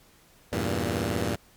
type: chord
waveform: 10% pulse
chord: E diminished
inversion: none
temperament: equal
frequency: 82.41 / 98 / 116.54 Hz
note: E2 / G2 / Bb2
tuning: 0 / 0 / 0 cents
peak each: -22 dBFS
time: 0.52-1.36 s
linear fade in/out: 10 ms
effects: pink hiss -58 dBFS RMS until 1.56 s + MP3 96 kbps